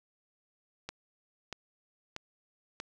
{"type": "click train", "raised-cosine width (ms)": 0.2, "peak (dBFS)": -21, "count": 4, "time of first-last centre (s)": [0.89, 2.801], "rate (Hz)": 1.57, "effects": []}